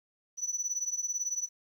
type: tone with tremolo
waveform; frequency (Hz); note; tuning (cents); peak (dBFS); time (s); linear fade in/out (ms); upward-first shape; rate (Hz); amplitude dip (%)
sine; 5950; F#8; +9; -25; 0.37-1.49; 50; triangle; 18; 95
effects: tanh soft clip ceiling -26 dBFS + 11-bit